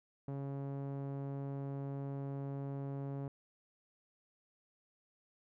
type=tone with low-pass filter; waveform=sawtooth; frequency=138.59 Hz; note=C#3; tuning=in tune; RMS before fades=-41 dBFS; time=0.28-3.28 s; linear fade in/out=2 ms; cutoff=700 Hz; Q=0.74; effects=none